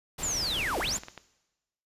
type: noise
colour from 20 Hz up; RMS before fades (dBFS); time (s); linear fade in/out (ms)
pink; -37; 0.18-0.99; 10
type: linear two-way sweep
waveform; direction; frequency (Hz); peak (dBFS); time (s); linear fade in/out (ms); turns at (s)
sine; down then up; 7420 to 293.7 to 7420; -28; 0.23-0.97; 2; 0.79
type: clicks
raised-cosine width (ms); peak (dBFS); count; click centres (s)
0.3; -25; 6; 0.749 / 0.809 / 0.957 / 1.035 / 1.084 / 1.177
effects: noise-tail reverb RT60 1.0 s tail -20 dB re dry + resampled to 32000 Hz